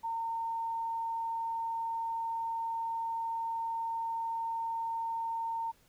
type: tone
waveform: sine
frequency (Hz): 913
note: A#5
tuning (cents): -36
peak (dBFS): -32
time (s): 0.03-5.72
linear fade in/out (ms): 20
effects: pink hiss -66 dBFS RMS until 5.88 s